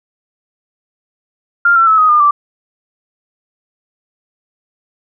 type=tone with pitch steps; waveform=sine; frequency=1396.9 / 1347.8 / 1300.3 / 1254.6 / 1210.5 / 1167.9 Hz; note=F6 / E6 / E6 / D#6 / D#6 / D6; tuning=0 / +38 / -24 / +14 / -48 / -10 cents; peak=-6 dBFS; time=1.65-2.31 s; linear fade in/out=5 ms; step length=110 ms; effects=none